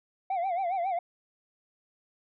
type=tone with vibrato; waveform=sine; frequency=730 Hz; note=F#5; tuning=24 cents flat; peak=-24 dBFS; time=0.3-0.99 s; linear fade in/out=5 ms; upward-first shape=sine; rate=7.3 Hz; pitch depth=130 cents each way; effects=tanh soft clip ceiling -26 dBFS